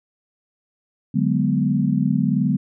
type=chord; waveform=sine; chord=G# half-diminished seventh; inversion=second; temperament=equal; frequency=146.83 / 185 / 207.7 / 246.9 Hz; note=D3 / F#3 / G#3 / B3; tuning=0 / 0 / 0 / 0 cents; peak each=-22 dBFS; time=1.14-2.57 s; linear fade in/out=10 ms; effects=none